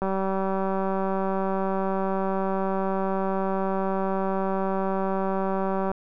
click train, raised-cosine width 1 ms, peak -14 dBFS, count 1133, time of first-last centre 0.02-5.916 s, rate 192 Hz, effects none

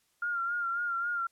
sine tone with vibrato, 1396.9 Hz, F6, in tune, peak -29 dBFS, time 0.22-1.27 s, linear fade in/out 5 ms, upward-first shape sine, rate 3.7 Hz, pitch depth 43 cents each way, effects white hiss -72 dBFS RMS until 1.31 s + low-pass 12000 Hz 12 dB/octave

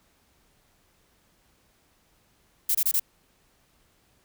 violet noise bursts, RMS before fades -23 dBFS, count 4, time 2.69-2.997 s, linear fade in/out 5 ms, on 58 ms, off 25 ms, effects pink hiss -65 dBFS RMS until 4.24 s

